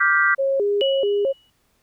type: chord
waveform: sine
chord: G dominant seventh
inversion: second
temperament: just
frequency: 1176 / 1411.2 / 1568 / 1960 Hz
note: D6 / F6 / G6 / B6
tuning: +2 / +18 / 0 / -14 cents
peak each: -21 / -21 / -18 / -21 dBFS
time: 0-0.35 s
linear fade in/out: 10 ms
type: tone with vibrato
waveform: sine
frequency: 470.6 Hz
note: A#4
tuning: 16 cents sharp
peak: -17 dBFS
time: 0.38-1.33 s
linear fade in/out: 20 ms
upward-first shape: square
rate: 2.3 Hz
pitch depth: 250 cents each way
type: tone with exponential decay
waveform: sine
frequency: 2933 Hz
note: F#7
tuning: 16 cents flat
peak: -20 dBFS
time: 0.81-1.5 s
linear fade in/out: 0 ms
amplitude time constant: 150 ms
effects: pink hiss -65 dBFS RMS until 1.82 s